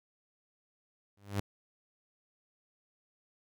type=tone with exponential growth; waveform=sawtooth; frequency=100.6 Hz; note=G2; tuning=45 cents sharp; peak=-24 dBFS; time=1.17-1.4 s; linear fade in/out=5 ms; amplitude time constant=48 ms; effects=none